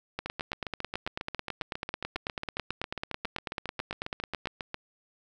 two click trains, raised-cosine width 0.3 ms, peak -16 / -18 dBFS, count 40 / 34, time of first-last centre 0.19-4.457 / 0.26-4.744 s, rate 9.14 / 7.36 Hz, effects none

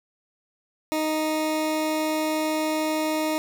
20% pulse tone, 311.1 Hz, D#4, in tune, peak -18 dBFS, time 0.92-3.38 s, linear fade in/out 0 ms, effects none

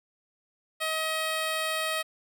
10% pulse tone, 634 Hz, D#5, 32 cents sharp, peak -19 dBFS, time 0.8-2.03 s, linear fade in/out 20 ms, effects none

